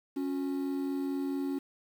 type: tone pair together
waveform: triangle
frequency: 277.2 / 361.7 Hz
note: C#4 / F#4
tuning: 0 / -39 cents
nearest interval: perfect fourth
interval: 461 cents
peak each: -29 / -36 dBFS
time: 0.16-1.59 s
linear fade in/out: 10 ms
effects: 9-bit